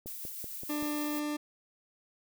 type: click train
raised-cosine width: 2 ms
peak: -31 dBFS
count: 5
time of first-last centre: 0.06-0.826 s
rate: 5.22 Hz
type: noise with tremolo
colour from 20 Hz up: violet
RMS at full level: -40 dBFS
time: 0.06-1.2 s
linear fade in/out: 10 ms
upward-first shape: triangle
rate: 6.5 Hz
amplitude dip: 30%
type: tone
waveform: 40% pulse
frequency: 297.4 Hz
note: D4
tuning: 22 cents sharp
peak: -31 dBFS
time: 0.69-1.37 s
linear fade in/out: 10 ms
effects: none